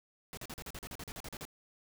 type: noise bursts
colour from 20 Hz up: pink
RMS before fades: -44 dBFS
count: 14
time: 0.33-1.452 s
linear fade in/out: 0 ms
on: 43 ms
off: 40 ms
effects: none